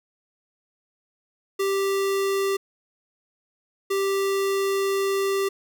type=tone bursts at uneven times; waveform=square; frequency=392 Hz; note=G4; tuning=in tune; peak=-22 dBFS; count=2; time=1.59-2.57 / 3.9-5.49 s; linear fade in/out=10 ms; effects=none